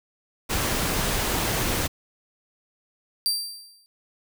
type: noise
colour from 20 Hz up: pink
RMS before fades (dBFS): -25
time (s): 0.49-1.88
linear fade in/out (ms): 20
type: tone with exponential decay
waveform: sawtooth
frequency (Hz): 4699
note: D8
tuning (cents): 0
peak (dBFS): -16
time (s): 3.26-3.86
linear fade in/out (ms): 0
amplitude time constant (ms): 130
effects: none